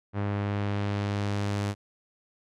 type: tone with low-pass filter sweep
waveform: sawtooth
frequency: 101.6 Hz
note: G#2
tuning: 38 cents flat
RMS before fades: -29 dBFS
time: 0.13-1.75 s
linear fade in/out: 50 ms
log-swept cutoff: 1800 to 8900 Hz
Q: 0.8
effects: none